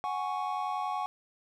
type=chord; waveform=triangle; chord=F# suspended second; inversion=none; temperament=equal; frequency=740 / 830.6 / 1108.7 Hz; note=F#5 / G#5 / C#6; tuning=0 / 0 / 0 cents; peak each=-33 dBFS; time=0.04-1.06 s; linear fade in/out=0 ms; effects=none